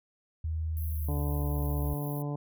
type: tone with pitch glide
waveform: sine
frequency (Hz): 79.7 to 70.19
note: D#2 to C#2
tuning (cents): +42 to +22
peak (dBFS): -29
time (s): 0.44-1.94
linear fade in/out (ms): 5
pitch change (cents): -220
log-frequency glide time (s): 0.78-1.53
type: high-pass noise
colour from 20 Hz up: pink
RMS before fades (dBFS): -45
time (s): 0.77-2.22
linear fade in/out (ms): 0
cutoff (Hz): 11000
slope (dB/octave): 96
type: harmonic tone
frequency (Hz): 145.3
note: D3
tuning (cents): -18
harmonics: 1 / 2 / 3 / 4 / 5 / 6 / 7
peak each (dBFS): -32 / -38 / -42 / -44 / -46 / -48 / -49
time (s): 1.08-2.36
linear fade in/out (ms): 5
effects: none